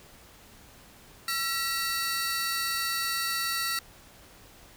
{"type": "tone cluster", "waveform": "sawtooth", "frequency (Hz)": [1346, 1928, 4511], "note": ["E6", "B6", "C#8"], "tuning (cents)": [36, -42, 29], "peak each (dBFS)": -29, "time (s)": [1.28, 3.79], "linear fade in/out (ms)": 2, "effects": ["pink hiss -53 dBFS RMS until 4.76 s"]}